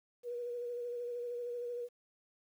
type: tone with vibrato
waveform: sine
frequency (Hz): 482.3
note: B4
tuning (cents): -41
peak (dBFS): -37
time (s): 0.23-1.89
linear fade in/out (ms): 50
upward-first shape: sine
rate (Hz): 13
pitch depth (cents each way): 26
effects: 11-bit